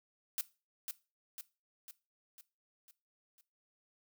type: noise with echo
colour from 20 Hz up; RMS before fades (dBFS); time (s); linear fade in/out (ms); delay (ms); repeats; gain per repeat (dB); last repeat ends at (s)
blue; -35; 0.38-0.41; 0; 500; 6; -5; 3.41
effects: noise-tail reverb RT60 0.3 s tail -18 dB re dry